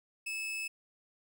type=tone; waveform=40% pulse; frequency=2605 Hz; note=E7; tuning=21 cents flat; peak=-34 dBFS; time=0.26-0.68 s; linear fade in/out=10 ms; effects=none